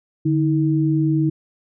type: tone pair together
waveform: sine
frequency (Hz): 148.2 / 318.4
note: D3 / D#4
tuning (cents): +16 / +40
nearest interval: octave + minor second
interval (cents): 1324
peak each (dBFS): -18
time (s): 0.25-1.3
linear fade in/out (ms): 10
effects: none

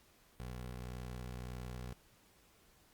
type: tone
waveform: 20% pulse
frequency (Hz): 61.74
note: B1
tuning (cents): 0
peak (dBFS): -38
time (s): 0.4-1.93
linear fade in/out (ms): 0
effects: pink hiss -67 dBFS RMS until 2.93 s + Opus 48 kbps

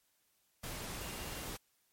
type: tone in noise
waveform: sine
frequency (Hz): 2794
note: F7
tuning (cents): 0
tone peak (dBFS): -54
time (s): 1.01-1.44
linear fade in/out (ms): 10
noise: pink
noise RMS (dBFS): -43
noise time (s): 0.63-1.57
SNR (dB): -14
effects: white hiss -75 dBFS RMS until 1.92 s + MP3 64 kbps

